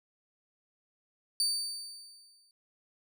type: tone with exponential decay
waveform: 30% pulse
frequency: 4600 Hz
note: D8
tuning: 37 cents flat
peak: -22 dBFS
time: 1.4-2.51 s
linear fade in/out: 1 ms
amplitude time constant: 240 ms
effects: none